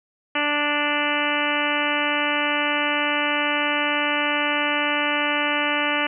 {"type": "harmonic tone", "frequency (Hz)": 293.7, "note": "D4", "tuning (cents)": 0, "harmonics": [1, 2, 3, 4, 5, 6, 7, 8, 9, 10], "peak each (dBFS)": [-29, -29, -29, -29, -29, -29, -29, -29, -29, -29], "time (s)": [0.35, 6.07], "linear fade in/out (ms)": 5, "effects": []}